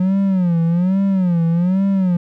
triangle tone with vibrato, 180.6 Hz, F#3, 42 cents flat, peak -11 dBFS, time 0-2.17 s, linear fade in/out 5 ms, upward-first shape sine, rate 1.2 Hz, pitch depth 150 cents each way, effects none

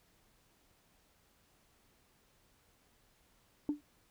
sine tone with exponential decay, 294.4 Hz, D4, 4 cents sharp, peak -25 dBFS, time 3.69-3.81 s, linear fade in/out 1 ms, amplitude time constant 26 ms, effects tanh soft clip ceiling -26 dBFS + pink hiss -70 dBFS RMS until 4.1 s

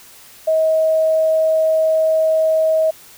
sine tone, 636 Hz, D#5, 38 cents sharp, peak -12 dBFS, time 0.47-2.91 s, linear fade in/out 10 ms, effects white hiss -43 dBFS RMS until 3.17 s

